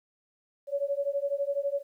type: beating tone pair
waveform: sine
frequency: 557 / 569 Hz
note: C#5 / C#5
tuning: +8 / +45 cents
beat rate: 12 Hz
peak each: -30 dBFS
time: 0.67-1.83 s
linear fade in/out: 50 ms
effects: 11-bit